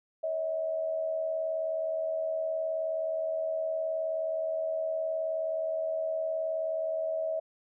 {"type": "tone pair together", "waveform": "sine", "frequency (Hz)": [563, 642.2], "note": ["C#5", "E5"], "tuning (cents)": [27, -45], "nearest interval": "major second", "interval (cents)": 228, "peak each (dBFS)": [-38, -29], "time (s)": [0.23, 7.4], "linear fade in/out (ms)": 10, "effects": []}